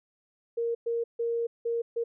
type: tone bursts at uneven times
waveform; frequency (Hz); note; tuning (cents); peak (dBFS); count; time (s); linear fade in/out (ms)
sine; 466.2; A#4; 0; -26; 5; 0.57-0.75 / 0.86-1.04 / 1.19-1.47 / 1.65-1.82 / 1.96-2.04; 10
effects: none